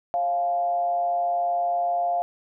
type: tone with frequency modulation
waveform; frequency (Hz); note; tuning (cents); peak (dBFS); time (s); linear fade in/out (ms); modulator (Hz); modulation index
sine; 698.5; F5; 0; -21; 0.14-2.22; 0; 155; 0.4
effects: none